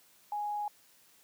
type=tone; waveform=sine; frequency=830.6 Hz; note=G#5; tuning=in tune; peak=-32 dBFS; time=0.32-0.68 s; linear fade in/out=2 ms; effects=white hiss -63 dBFS RMS until 1.23 s + high-pass 100 Hz 12 dB/octave